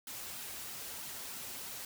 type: noise with flanger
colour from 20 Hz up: white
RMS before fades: -44 dBFS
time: 0.07-1.85 s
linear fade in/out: 2 ms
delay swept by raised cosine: 1.7 to 6.9 ms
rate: 3.1 Hz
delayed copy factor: -0.75
effects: none